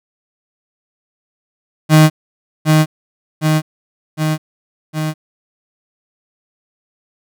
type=tone with echo; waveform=35% pulse; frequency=155.56 Hz; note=D#3; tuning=in tune; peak=-3 dBFS; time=1.89-2.1 s; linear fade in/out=50 ms; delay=760 ms; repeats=4; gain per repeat=-3 dB; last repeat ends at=5.14 s; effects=none